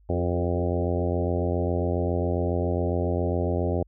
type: harmonic tone with a mistuned harmonic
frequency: 87.31 Hz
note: F2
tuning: in tune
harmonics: 1 / 2 / 3 / 4 / 5 / 6 / 7 / 8 / 9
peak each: -26 / -32 / -32 / -31 / -32 / -33 / -33 / -38 / -39 dBFS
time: 0.09-3.83 s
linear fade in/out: 5 ms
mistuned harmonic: 4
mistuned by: +24 cents
effects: added 50 Hz sine -54 dBFS peak until 3.87 s